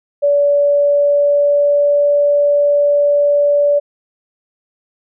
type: tone with pitch glide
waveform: sine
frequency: 574 to 578.3 Hz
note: D5 to D5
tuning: -40 to -27 cents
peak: -9 dBFS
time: 0.22-3.8 s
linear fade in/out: 20 ms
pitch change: +13 cents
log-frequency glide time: 0.37-2.09 s
effects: none